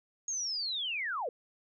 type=linear sweep; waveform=sine; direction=down; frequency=6645 to 434.7 Hz; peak=-32 dBFS; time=0.28-1.29 s; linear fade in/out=2 ms; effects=none